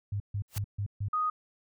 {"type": "tone bursts", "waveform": "sine", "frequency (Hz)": 101.3, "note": "G#2", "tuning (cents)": -43, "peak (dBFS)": -29, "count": 5, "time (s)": [0.12, 1.085], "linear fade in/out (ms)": 5, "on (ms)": 81, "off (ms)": 140}
{"type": "noise with exponential growth", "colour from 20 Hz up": "white", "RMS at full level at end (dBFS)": -35, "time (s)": [0.48, 0.58], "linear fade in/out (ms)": 0, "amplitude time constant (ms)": 20}
{"type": "tone", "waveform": "sine", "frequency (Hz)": 1244.5, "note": "D#6", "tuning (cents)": 0, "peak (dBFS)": -26, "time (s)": [1.13, 1.3], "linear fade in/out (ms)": 5}
{"effects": []}